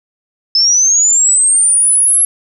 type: linear sweep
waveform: sine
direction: up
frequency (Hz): 5190 to 11175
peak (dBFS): -7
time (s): 0.55-2.25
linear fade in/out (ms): 2
effects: none